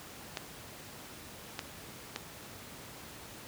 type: clicks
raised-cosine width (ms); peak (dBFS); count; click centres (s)
0.2; -17; 3; 0.372 / 1.592 / 2.161
effects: pink hiss -48 dBFS RMS until 3.47 s + high-pass 80 Hz 12 dB/octave